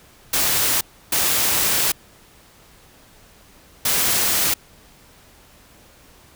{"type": "noise bursts at uneven times", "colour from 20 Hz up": "white", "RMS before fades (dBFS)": -19, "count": 3, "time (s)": [[0.33, 0.81], [1.12, 1.92], [3.85, 4.54]], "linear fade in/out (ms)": 5, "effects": ["pink hiss -50 dBFS RMS until 6.35 s"]}